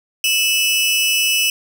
sawtooth tone pair together, 2617 / 2949 Hz, E7 / F#7, -13 / -6 cents, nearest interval major second, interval 207 cents, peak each -14 dBFS, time 0.24-1.5 s, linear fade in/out 2 ms, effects none

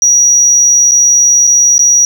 sine tone with dropouts, 5780 Hz, F#8, 41 cents flat, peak -3 dBFS, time 0.02-2.05 s, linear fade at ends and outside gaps 1 ms, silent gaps 0.912-0.918 / 1.47-1.474 / 1.781-1.792 s, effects tanh soft clip ceiling 0 dBFS + 7-bit

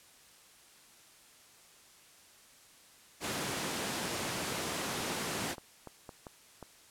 pink high-pass noise, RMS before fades -36 dBFS, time 3.2-5.56 s, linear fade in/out 50 ms, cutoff 160 Hz, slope 12 dB/octave
clicks, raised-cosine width 1 ms, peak -30 dBFS, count 8, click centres 4.382 / 4.526 / 5.004 / 5.582 / 5.873 / 6.092 / 6.268 / 6.627 s
effects white hiss -59 dBFS RMS until 6.9 s + low-pass 11000 Hz 12 dB/octave

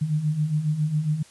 sine beating tone pair, 147.4 / 154.7 Hz, D3 / D#3, +7 / -10 cents, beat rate 7.3 Hz, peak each -28 / -22 dBFS, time 0.01-1.23 s, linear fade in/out 10 ms, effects white hiss -52 dBFS RMS until 1.3 s + resampled to 24000 Hz

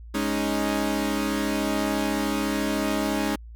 sawtooth chord, Ab suspended fourth, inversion none, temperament equal, 207.7 / 277.2 / 311.1 Hz, Ab3 / Db4 / Eb4, 0 / 0 / 0 cents, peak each -24 dBFS, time 0.14-3.36 s, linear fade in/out 10 ms, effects added 57 Hz sine -39 dBFS peak until 3.55 s

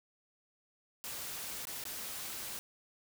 white noise with dropouts, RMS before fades -42 dBFS, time 1.04-2.59 s, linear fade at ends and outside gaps 0 ms, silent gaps 1.653-1.671 / 1.839-1.853 s, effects none

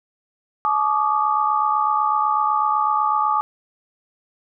sine tone cluster, 856 / 1151 / 1219 Hz, A5 / D6 / D#6, -48 / -35 / -36 cents, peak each -21 dBFS, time 0.65-3.41 s, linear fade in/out 0 ms, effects none

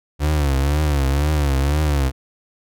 35% pulse tone with vibrato, 71.8 Hz, D2, 39 cents flat, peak -14 dBFS, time 0.19-2.12 s, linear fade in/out 50 ms, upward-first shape triangle, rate 2 Hz, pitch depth 140 cents each way, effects none

